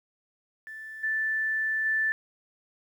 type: tone with level steps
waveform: sine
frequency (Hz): 1760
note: A6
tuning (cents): 0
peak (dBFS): -38 / -25 / -23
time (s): 0.67-2.12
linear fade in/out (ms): 0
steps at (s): 1.03 / 1.85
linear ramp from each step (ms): 10
effects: 10-bit